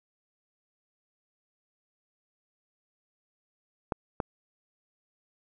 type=clicks; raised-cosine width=1 ms; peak=-14 dBFS; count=2; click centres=3.922 / 4.202 s; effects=none